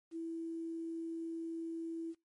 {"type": "tone with quantisation", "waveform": "sine", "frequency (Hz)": 329.6, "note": "E4", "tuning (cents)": 0, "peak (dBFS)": -38, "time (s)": [0.11, 2.15], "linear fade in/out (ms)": 50, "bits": 11, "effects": ["noise-tail reverb RT60 0.2 s tail -22 dB re dry", "MP3 48 kbps"]}